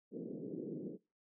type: band-pass noise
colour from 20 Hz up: white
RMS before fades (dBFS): -44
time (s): 0.11-0.98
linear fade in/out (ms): 50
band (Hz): 150 to 450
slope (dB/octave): 48
effects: noise-tail reverb RT60 0.3 s tail -24 dB re dry